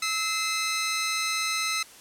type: tone pair together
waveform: 15% pulse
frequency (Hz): 1300 / 2064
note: E6 / C7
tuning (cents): -24 / -24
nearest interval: minor sixth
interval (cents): 800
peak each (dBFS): -22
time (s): 0.02-1.83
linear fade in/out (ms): 5
effects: white hiss -49 dBFS RMS until 2 s + low-pass 11000 Hz 12 dB/octave